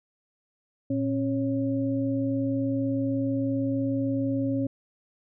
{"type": "tone cluster", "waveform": "sine", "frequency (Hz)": [115.8, 271.7, 551], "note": ["A#2", "C#4", "C#5"], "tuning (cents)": [-11, -35, -11], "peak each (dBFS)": [-31, -25, -33], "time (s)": [0.9, 4.67], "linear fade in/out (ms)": 5, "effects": []}